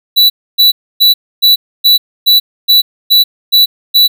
square tone bursts, 3951 Hz, B7, in tune, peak -4 dBFS, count 10, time 0.16-4.08 s, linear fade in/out 20 ms, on 140 ms, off 280 ms, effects none

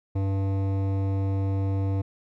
triangle tone with hard clipping, 97.3 Hz, G2, 12 cents flat, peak -25 dBFS, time 0.15-2.02 s, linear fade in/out 10 ms, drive 18 dB, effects none

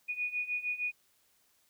sine beating tone pair, 2461 / 2467.5 Hz, D#7 / D#7, -20 / -15 cents, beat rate 6.5 Hz, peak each -37 / -34 dBFS, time 0.08-0.92 s, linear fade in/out 20 ms, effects white hiss -70 dBFS RMS until 1.69 s

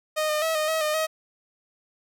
sawtooth tone with pitch steps, 618 / 608 / 645 / 616 / 639 / 610 / 633 Hz, D#5 / D#5 / E5 / D#5 / D#5 / D#5 / D#5, -12 / -40 / -38 / -17 / +46 / -34 / +30 cents, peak -19 dBFS, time 0.16-1.07 s, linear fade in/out 20 ms, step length 130 ms, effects none

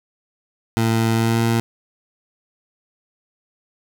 20% pulse tone with pitch glide, 113.2 to 115.31 Hz, A2 to A#2, +50 to -18 cents, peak -11 dBFS, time 0.77-1.6 s, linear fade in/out 0 ms, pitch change +32 cents, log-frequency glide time 1.15-1.41 s, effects none

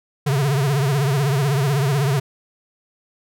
square tone with vibrato, 139.1 Hz, C#3, 6 cents sharp, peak -17 dBFS, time 0.26-2.2 s, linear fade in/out 10 ms, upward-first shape triangle, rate 16 Hz, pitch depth 160 cents each way, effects none

